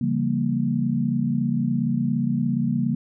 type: chord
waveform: sine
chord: C# diminished seventh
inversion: none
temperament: equal with one note detuned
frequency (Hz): 138.59 / 169.06 / 196 / 233.1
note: C#3 / E3 / G3 / Bb3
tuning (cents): 0 / +44 / 0 / 0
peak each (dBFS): -26 / -28 / -27 / -23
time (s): 0.01-2.95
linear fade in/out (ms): 5
effects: none

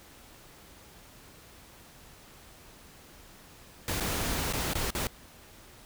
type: noise with dropouts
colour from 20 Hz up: pink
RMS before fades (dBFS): -31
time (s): 3.88-5.07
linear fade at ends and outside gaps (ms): 1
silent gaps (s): 4-4.006 / 4.526-4.535 / 4.735-4.753 / 4.905-4.95
effects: pink hiss -53 dBFS RMS until 5.85 s

